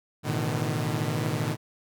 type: tone cluster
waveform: sawtooth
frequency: 108.4 / 123.6 / 151.7 / 164.3 Hz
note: A2 / B2 / D#3 / E3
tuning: -25 / +2 / -44 / -5 cents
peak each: -28 / -27 / -26 / -31 dBFS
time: 0.23-1.57 s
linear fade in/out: 50 ms
effects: none